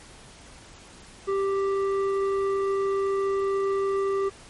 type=tone with low-pass filter; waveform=square; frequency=392.1 Hz; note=G4; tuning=in tune; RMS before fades=-25 dBFS; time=1.27-4.3 s; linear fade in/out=20 ms; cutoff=1200 Hz; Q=1.1; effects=pink hiss -48 dBFS RMS until 4.49 s + MP3 48 kbps